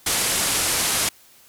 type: low-pass noise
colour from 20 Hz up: white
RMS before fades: -22 dBFS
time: 0.06-1.09 s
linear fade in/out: 5 ms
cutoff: 12000 Hz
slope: 48 dB/octave
effects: white hiss -52 dBFS RMS until 1.48 s